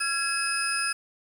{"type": "tone cluster", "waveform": "sine", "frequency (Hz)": [1364, 1662, 2574, 5040, 9430], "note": ["F6", "G#6", "E7", "D#8", "D9"], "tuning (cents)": [-41, 1, -42, 21, 6], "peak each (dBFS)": -31, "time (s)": [0, 0.93], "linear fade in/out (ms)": 10, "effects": ["tanh soft clip ceiling -14 dBFS", "8-bit"]}